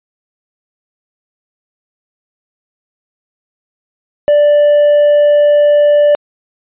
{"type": "tone with hard clipping", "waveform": "triangle", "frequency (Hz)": 587.3, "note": "D5", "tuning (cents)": 0, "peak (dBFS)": -6, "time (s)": [4.28, 6.15], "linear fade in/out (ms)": 0, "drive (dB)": 5, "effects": ["resampled to 8000 Hz"]}